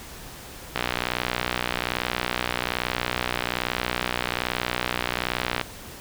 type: click train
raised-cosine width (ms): 0.3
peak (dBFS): -7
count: 298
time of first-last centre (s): 0.76-5.613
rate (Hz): 61.2
effects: pink hiss -41 dBFS RMS until 6 s